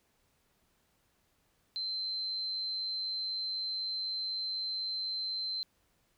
sine tone, 4098 Hz, C8, 37 cents flat, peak -33 dBFS, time 1.76-5.63 s, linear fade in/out 0 ms, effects pink hiss -73 dBFS RMS until 6.17 s

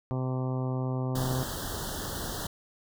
harmonic tone, 129 Hz, C3, 24 cents flat, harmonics 1 / 2 / 3 / 4 / 5 / 6 / 7 / 8 / 9, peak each -29 / -35 / -39 / -41 / -43 / -45 / -46 / -47 / -48 dBFS, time 0.11-1.43 s, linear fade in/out 0 ms
pink band-stop noise, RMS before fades -35 dBFS, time 1.15-2.47 s, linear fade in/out 5 ms, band 1800 to 3000 Hz, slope 96 dB/octave
effects none

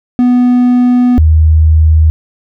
triangle / sine tone pair in turn, 246.9 / 78.76 Hz, B3 / D#2, 0 / +22 cents, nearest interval octave + minor sixth, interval 1978 cents, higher first, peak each -3 dBFS, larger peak neither, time 0.19-1.18 / 1.18-2.1 s, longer first, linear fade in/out 0 ms, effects none

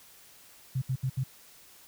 sine tone bursts, 130.8 Hz, C3, in tune, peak -26 dBFS, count 4, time 0.75-1.239 s, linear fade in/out 10 ms, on 69 ms, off 71 ms, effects white hiss -55 dBFS RMS until 1.87 s

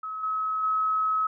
sine tone with level steps, 1283 Hz, E6, 47 cents flat, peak -31 / -25 / -22 dBFS, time 0.03-1.27 s, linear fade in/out 5 ms, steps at 0.23 / 0.63 s, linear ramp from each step 5 ms, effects none

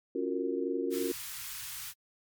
sine chord, Gb major seventh, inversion second, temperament just, 277.5 / 346.9 / 370 / 462.5 Hz, Db4 / F4 / Gb4 / Bb4, +2 / -12 / 0 / -14 cents, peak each -35 dBFS, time 0.15-1.12 s, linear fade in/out 5 ms
white band-stop noise, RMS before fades -41 dBFS, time 0.9-1.94 s, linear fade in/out 50 ms, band 130 to 1100 Hz, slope 24 dB/octave
effects MP3 96 kbps

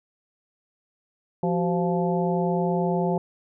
harmonic tone with a mistuned harmonic, 173.7 Hz, F3, 9 cents flat, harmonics 1 / 2 / 3 / 4 / 5, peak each -24 / -27 / -29 / -30 / -31 dBFS, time 1.43-3.18 s, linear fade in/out 2 ms, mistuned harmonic 2, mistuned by +140 cents, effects none

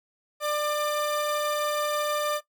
45% pulse tone pair together, 594.4 / 1195 Hz, D5 / D6, +21 / +30 cents, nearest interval octave, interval 1209 cents, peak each -27 / -29 dBFS, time 0.4-2.41 s, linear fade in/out 50 ms, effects noise-tail reverb RT60 0.1 s tail -17 dB re dry

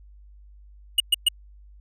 square tone bursts, 2884 Hz, F#7, 45 cents flat, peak -15 dBFS, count 3, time 0.98-1.286 s, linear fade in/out 5 ms, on 22 ms, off 120 ms, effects added 50 Hz sine -46 dBFS peak until 1.8 s

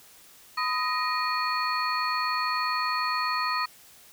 sine tone cluster, 1006 / 1253 / 1875 / 2445 / 4366 Hz, B5 / D#6 / A#6 / D#7 / C#8, +32 / +12 / +10 / -31 / -27 cents, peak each -31 / -28 / -33 / -35 / -33 dBFS, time 0.57-3.66 s, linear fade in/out 10 ms, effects white hiss -53 dBFS RMS until 4.12 s

